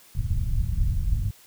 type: low-pass noise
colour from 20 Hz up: pink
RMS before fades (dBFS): -24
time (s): 0.15-1.31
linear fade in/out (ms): 5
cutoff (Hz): 120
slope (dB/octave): 24
effects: white hiss -53 dBFS RMS until 1.46 s